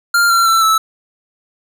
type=tone with pitch steps; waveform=square; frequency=1396.9 / 1367.4 / 1338.4 / 1310.1 Hz; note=F6 / F6 / E6 / E6; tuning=0 / -37 / +26 / -11 cents; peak=-10 dBFS; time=0.14-0.78 s; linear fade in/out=5 ms; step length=160 ms; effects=none